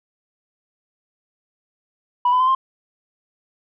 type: tone with pitch steps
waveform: sine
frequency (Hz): 981 / 1005.1 / 1029.8 / 1055.1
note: B5 / B5 / C6 / C6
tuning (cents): -12 / +30 / -28 / +14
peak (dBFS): -12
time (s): 2.25-2.55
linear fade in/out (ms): 5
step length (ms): 75
effects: tanh soft clip ceiling -11 dBFS